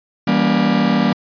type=chord; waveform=45% pulse; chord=E diminished seventh; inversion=none; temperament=just; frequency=164.81 / 197.78 / 237.3 / 284.8 Hz; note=E3 / G3 / Bb3 / Db4; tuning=0 / +16 / +31 / +47 cents; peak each=-22 / -17 / -17 / -22 dBFS; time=0.27-1.13 s; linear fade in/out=5 ms; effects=resampled to 11025 Hz